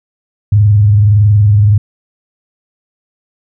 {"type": "tone with frequency modulation", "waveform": "sine", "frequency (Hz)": 103.83, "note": "G#2", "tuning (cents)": 0, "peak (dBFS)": -4, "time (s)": [0.52, 1.78], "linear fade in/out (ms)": 5, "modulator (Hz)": 21.5, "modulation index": 0.28, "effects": []}